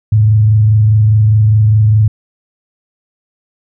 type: tone with frequency modulation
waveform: sine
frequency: 107.5 Hz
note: A2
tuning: 40 cents flat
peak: -5 dBFS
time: 0.12-2.08 s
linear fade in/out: 5 ms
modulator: 24.9 Hz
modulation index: 0.25
effects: none